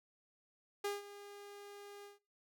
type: tone with ADSR envelope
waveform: sawtooth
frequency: 406.1 Hz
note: G#4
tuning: 39 cents flat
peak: -31 dBFS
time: 0.84-2.19 s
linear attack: 7 ms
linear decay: 170 ms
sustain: -16 dB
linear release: 150 ms
effects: noise-tail reverb RT60 0.3 s tail -23 dB re dry

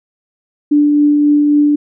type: tone with tremolo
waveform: sine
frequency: 293.7 Hz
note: D4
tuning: in tune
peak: -6 dBFS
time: 0.71-1.76 s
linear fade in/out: 10 ms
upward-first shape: triangle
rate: 3.7 Hz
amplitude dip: 25%
effects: none

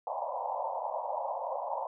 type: band-pass noise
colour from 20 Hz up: white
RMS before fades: -35 dBFS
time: 0.07-1.87 s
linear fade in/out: 2 ms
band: 530 to 1000 Hz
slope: 96 dB/octave
effects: none

